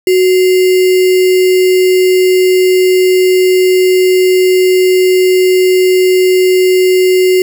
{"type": "tone with sample-and-hold", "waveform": "sine", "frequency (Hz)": 370, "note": "F#4", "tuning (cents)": 0, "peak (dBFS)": -5, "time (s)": [0.07, 7.42], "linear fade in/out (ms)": 2, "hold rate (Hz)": 2450, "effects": []}